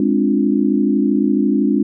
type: chord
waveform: sine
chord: D half-diminished seventh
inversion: second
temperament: equal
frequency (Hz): 207.7 / 261.6 / 293.7 / 349.2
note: Ab3 / C4 / D4 / F4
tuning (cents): 0 / 0 / 0 / 0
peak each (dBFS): -17 / -18 / -17 / -22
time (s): 0-1.83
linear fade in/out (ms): 2
effects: none